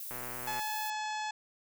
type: noise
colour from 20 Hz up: violet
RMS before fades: -42 dBFS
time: 0-0.9 s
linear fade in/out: 2 ms
type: click train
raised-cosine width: 0.5 ms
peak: -28 dBFS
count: 61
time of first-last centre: 0.11-0.594 s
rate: 124 Hz
type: harmonic tone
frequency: 856 Hz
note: A5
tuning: 48 cents flat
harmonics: 1 / 2 / 3 / 4 / 5 / 6 / 7 / 8 / 9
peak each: -35 / -41 / -45 / -47 / -49 / -51 / -52 / -53 / -54 dBFS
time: 0.47-1.31 s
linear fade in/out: 5 ms
effects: none